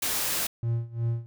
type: noise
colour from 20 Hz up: white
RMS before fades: -28 dBFS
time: 0.02-0.47 s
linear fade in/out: 5 ms
type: tone with tremolo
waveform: triangle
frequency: 116.54 Hz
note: A#2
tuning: in tune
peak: -21 dBFS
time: 0.63-1.26 s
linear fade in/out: 0 ms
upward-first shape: sine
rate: 2.8 Hz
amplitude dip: 90%
effects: none